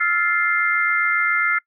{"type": "chord", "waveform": "sine", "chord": "F major seventh", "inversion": "third", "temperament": "just", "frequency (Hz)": [1309.6, 1396.9, 1746.1, 2095], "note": ["E6", "F6", "A6", "C7"], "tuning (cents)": [-12, 0, -14, 2], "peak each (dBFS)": [-26, -21, -25, -20], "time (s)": [0, 1.59], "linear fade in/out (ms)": 10, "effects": ["noise-tail reverb RT60 0.1 s tail -24 dB re dry"]}